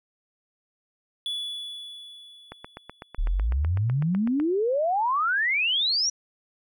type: tone with exponential decay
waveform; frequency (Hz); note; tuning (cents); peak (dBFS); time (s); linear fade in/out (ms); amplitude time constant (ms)
triangle; 3425; A7; -47; -25; 1.26-3.47; 1; 480
type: click train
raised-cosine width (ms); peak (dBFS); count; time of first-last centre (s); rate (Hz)
0.5; -22; 16; 2.52-4.4; 7.98
type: exponential sweep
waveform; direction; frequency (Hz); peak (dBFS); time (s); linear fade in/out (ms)
sine; up; 34.29 to 5920; -21; 3.18-6.1; 10
effects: none